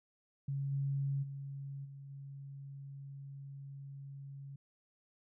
sine tone with level steps, 138.59 Hz, C#3, in tune, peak -34 / -32 / -41 / -47 / -45 dBFS, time 0.48-4.56 s, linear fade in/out 5 ms, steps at 0.71 / 1.22 / 1.84 / 2.09 s, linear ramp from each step 20 ms, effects none

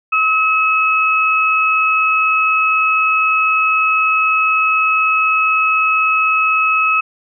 sine tone pair together, 1282.1 / 2576 Hz, E6 / E7, -48 / -41 cents, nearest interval octave, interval 1207 cents, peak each -14 dBFS, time 0.12-7.01 s, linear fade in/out 10 ms, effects none

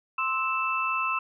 sine tone cluster, 1050 / 1306 / 2648 Hz, C6 / E6 / E7, +6 / -17 / +7 cents, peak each -29 dBFS, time 0.18-1.19 s, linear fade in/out 5 ms, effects none

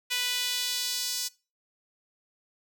sawtooth tone with high-pass filter sweep, 493.9 Hz, B4, in tune, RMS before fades -30 dBFS, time 0.1-1.29 s, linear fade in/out 20 ms, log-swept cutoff 2700 to 5200 Hz, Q 1.7, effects noise-tail reverb RT60 0.3 s tail -22 dB re dry

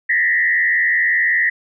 sine tone with frequency modulation, 1900 Hz, A#6, 33 cents sharp, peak -13 dBFS, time 0.09-1.5 s, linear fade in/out 10 ms, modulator 85.4 Hz, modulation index 1.3, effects none

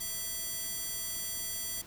square tone with high-pass filter, 660 Hz, E5, 2 cents sharp, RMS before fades -37 dBFS, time 0-1.82 s, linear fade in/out 10 ms, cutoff 7000 Hz, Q 0.6, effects pink hiss -52 dBFS RMS until 1.86 s

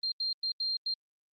sine tone bursts at uneven times, 4186 Hz, C8, in tune, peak -29 dBFS, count 5, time 0.03-0.12 / 0.2-0.33 / 0.43-0.52 / 0.6-0.77 / 0.86-0.94 s, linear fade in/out 5 ms, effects Opus 24 kbps

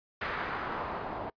white noise with low-pass filter sweep, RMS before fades -36 dBFS, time 0.21-1.3 s, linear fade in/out 5 ms, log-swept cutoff 1700 to 770 Hz, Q 1.6, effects noise-tail reverb RT60 0.1 s tail -25 dB re dry + resampled to 11025 Hz

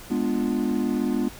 triangle chord, G# diminished seventh, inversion none, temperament equal, 207.7 / 246.9 / 293.7 / 349.2 Hz, G#3 / B3 / D4 / F4, 0 / 0 / 0 / 0 cents, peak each -26 / -23 / -26 / -28 dBFS, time 0.1-1.29 s, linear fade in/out 10 ms, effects pink hiss -43 dBFS RMS until 1.39 s

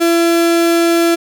35% pulse tone, 337.1 Hz, E4, 39 cents sharp, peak -8 dBFS, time 0-1.16 s, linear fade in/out 20 ms, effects none

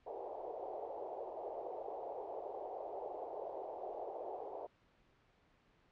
white band-pass noise, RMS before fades -45 dBFS, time 0.06-4.67 s, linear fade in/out 10 ms, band 380 to 810 Hz, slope 48 dB/octave, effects pink hiss -71 dBFS RMS until 5.91 s + low-pass 3000 Hz 12 dB/octave

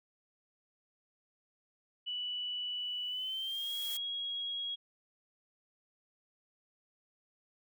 sine tone with pitch glide, 2960 to 3303 Hz, F#7 to G#7, 0 to -10 cents, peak -35 dBFS, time 2.06-4.76 s, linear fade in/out 20 ms, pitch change +190 cents, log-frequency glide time 3.08-3.75 s
blue noise with exponential growth, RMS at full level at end -41 dBFS, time 2.68-3.97 s, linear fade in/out 2 ms, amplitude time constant 280 ms
effects none

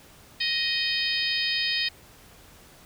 harmonic tone, 624 Hz, D#5, 5 cents sharp, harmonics 3 / 4 / 5 / 6 / 7 / 8, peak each -31 / -31 / -31 / -31 / -31 / -31 dBFS, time 0.4-1.89 s, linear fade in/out 10 ms, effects pink hiss -52 dBFS RMS until 2.85 s

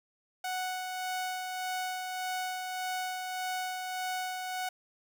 sawtooth tone with tremolo, 740 Hz, F#5, in tune, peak -28 dBFS, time 0.44-4.69 s, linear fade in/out 5 ms, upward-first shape sine, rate 1.7 Hz, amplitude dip 35%, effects none

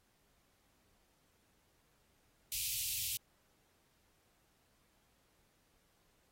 white band-stop noise, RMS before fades -38 dBFS, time 2.52-3.17 s, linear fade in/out 0 ms, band 120 to 2400 Hz, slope 48 dB/octave, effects pink hiss -74 dBFS RMS until 6.31 s + AAC 48 kbps

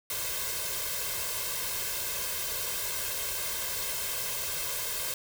white noise with comb filter, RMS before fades -33 dBFS, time 0.1-5.14 s, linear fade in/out 2 ms, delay 1.9 ms, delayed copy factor +0.9, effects none

